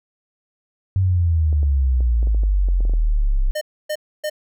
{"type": "exponential sweep", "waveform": "sine", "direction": "down", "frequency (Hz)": [97, 31.78], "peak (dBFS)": -14, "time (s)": [0.96, 3.51], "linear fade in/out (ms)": 0}
{"type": "clicks", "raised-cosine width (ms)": 2, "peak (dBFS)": -23, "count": 12, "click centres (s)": [1.528, 1.631, 2.006, 2.229, 2.272, 2.347, 2.435, 2.686, 2.806, 2.852, 2.896, 2.937]}
{"type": "tone bursts", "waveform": "square", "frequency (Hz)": 608, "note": "D#5", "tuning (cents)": -40, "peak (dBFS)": -22, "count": 3, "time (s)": [3.55, 4.299], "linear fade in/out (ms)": 10, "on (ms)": 63, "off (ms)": 280}
{"effects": []}